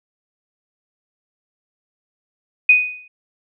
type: tone with exponential decay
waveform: sine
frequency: 2489 Hz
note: D#7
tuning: in tune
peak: -5 dBFS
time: 2.69-3.08 s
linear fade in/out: 5 ms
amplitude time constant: 83 ms
effects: none

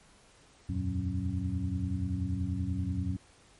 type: tone cluster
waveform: sine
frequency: 81.7 / 92.1 / 118.2 / 184.4 / 275.1 Hz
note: E2 / F#2 / A#2 / F#3 / C#4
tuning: -15 / -7 / +24 / -6 / -13 cents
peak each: -36 / -33 / -38 / -36 / -38 dBFS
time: 0.69-3.17 s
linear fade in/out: 5 ms
effects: pink hiss -60 dBFS RMS until 3.59 s + MP3 48 kbps

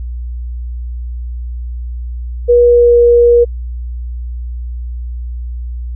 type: tone with pitch glide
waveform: sine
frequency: 482.1 to 476.6 Hz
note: B4 to A#4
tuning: -42 to +38 cents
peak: -4 dBFS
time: 2.48-3.45 s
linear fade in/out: 20 ms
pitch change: -20 cents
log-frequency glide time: 2.63-2.98 s
effects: added 60 Hz sine -19 dBFS peak until 5.95 s

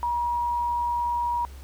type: tone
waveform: sine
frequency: 956 Hz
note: A#5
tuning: 43 cents sharp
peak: -23 dBFS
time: 0.03-1.45 s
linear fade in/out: 0 ms
effects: added 67 Hz sine -39 dBFS peak until 1.63 s + pink hiss -52 dBFS RMS until 1.63 s

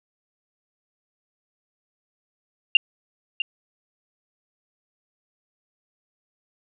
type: tone with echo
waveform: sine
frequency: 2790 Hz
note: F7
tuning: 2 cents flat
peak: -9 dBFS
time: 2.75-2.77 s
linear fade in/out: 2 ms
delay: 650 ms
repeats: 1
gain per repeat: -12 dB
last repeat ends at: 3.42 s
effects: none

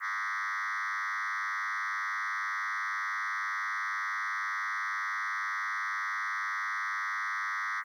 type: tone with frequency modulation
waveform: sine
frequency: 1568 Hz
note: G6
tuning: in tune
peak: -28 dBFS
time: 0-7.84 s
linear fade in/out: 50 ms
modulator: 102 Hz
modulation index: 4.5
effects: tanh soft clip ceiling -30 dBFS + 11-bit

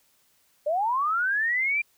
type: linear sweep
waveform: sine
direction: up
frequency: 570 to 2400 Hz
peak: -22 dBFS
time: 0.66-1.82 s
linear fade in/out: 10 ms
effects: white hiss -65 dBFS RMS until 1.97 s

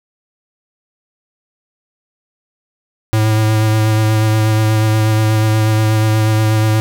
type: tone with vibrato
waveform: square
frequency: 108.9 Hz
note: A2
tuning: 17 cents flat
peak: -11 dBFS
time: 3.13-6.8 s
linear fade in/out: 0 ms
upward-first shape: sine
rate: 8.3 Hz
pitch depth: 17 cents each way
effects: none

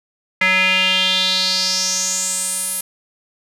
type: tone with band-pass filter sweep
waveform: square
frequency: 186.7 Hz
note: F#3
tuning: 16 cents sharp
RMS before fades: -18 dBFS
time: 0.41-2.81 s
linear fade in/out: 5 ms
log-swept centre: 2100 to 11000 Hz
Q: 4.9
effects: none

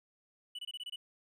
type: tone bursts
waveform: triangle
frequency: 2960 Hz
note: F#7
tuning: in tune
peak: -38 dBFS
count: 7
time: 0.55-0.96 s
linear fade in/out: 5 ms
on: 38 ms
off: 24 ms
effects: none

